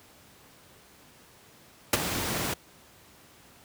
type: noise with ADSR envelope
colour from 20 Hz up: pink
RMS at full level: -18 dBFS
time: 1.93-2.54 s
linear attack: 4 ms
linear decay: 26 ms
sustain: -12 dB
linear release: 6 ms
effects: pink hiss -55 dBFS RMS until 3.64 s + high-pass 80 Hz 12 dB/octave